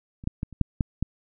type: clicks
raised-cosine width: 5 ms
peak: -28 / -12 / -16 / -30 / -7 / -10 / -12 dBFS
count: 7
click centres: 0.239 / 0.274 / 0.431 / 0.527 / 0.613 / 0.808 / 1.026 s
effects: none